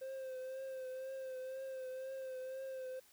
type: tone with vibrato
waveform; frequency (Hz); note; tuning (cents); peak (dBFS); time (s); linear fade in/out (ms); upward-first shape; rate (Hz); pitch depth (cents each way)
triangle; 523.3; C5; 0; -40; 0.01-3; 10; triangle; 2; 38
effects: white hiss -66 dBFS RMS until 3.12 s